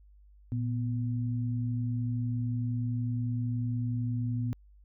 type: tone pair together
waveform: sine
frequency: 116.54 / 247.4 Hz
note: A#2 / B3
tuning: 0 / +3 cents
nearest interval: octave + minor second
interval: 1303 cents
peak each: -29 / -35 dBFS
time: 0.52-4.53 s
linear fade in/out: 0 ms
effects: added 50 Hz sine -54 dBFS peak until 4.84 s